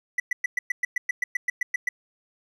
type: tone bursts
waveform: triangle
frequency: 1975.5 Hz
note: B6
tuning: in tune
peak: -19 dBFS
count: 14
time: 0.18-1.89 s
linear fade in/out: 5 ms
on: 20 ms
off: 110 ms
effects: none